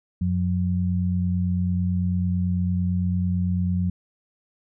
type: tone pair together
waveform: sine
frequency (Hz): 91.3 / 180.29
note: F#2 / F#3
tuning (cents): -23 / -45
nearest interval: octave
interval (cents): 1178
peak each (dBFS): -23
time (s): 0.21-3.9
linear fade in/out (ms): 5
effects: none